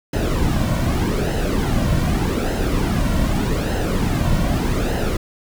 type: noise with flanger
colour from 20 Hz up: brown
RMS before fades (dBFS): -19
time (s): 0.13-5.17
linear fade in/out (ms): 5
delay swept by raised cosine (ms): 0.86 to 2.46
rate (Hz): 0.83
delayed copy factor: -0.6
effects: none